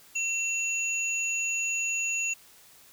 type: tone pair together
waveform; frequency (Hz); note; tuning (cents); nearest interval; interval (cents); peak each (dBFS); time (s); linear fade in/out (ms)
sine; 2710 / 6812; E7 / G#8; +47 / +43; octave + major third; 1596; -28 / -31; 0.15-2.34; 10
effects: white hiss -55 dBFS RMS until 2.92 s